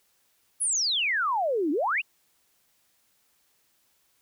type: exponential two-way sweep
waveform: sine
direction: down then up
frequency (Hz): 11150 to 277.2 to 2960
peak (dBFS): -23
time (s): 0.6-2.02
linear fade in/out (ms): 20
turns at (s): 1.71
effects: white hiss -68 dBFS RMS until 4.21 s

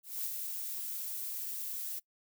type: noise with ADSR envelope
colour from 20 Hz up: violet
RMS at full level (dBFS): -35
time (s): 0.03-2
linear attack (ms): 220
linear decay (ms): 33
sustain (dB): -4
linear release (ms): 20
effects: noise-tail reverb RT60 0.1 s tail -22 dB re dry

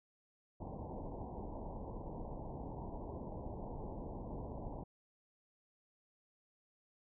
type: low-pass noise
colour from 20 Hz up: pink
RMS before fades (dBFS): -45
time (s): 0.6-4.84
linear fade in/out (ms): 10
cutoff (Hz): 980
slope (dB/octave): 96
effects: none

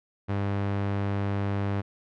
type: tone with low-pass filter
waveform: sawtooth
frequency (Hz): 100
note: G2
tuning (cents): +35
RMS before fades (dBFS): -28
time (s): 0.28-1.82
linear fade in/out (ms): 20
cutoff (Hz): 2300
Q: 0.67
effects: none

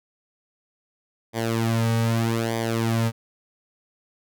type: tone with flanger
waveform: sawtooth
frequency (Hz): 114.4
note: A#2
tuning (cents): -32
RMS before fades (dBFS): -23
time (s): 1.33-3.12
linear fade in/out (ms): 50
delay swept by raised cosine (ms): 0.73 to 2.93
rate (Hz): 0.81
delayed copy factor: -0.8
effects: none

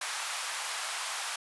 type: high-pass noise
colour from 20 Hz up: pink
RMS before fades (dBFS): -35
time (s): 0.01-1.36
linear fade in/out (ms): 5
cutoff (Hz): 820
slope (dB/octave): 24
effects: resampled to 24000 Hz

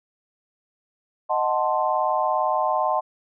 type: chord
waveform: sine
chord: D# diminished seventh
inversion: none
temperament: equal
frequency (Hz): 622.3 / 740 / 880 / 1046.5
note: D#5 / F#5 / A5 / C6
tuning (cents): 0 / 0 / 0 / 0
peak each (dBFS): -25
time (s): 1.29-3.01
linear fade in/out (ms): 20
effects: none

